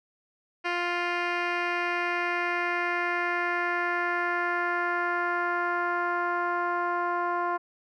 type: tone with low-pass filter sweep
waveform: 10% pulse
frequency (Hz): 350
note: F4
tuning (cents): +4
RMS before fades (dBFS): -28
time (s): 0.64-7.58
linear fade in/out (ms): 20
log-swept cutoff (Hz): 3000 to 1100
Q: 2
effects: none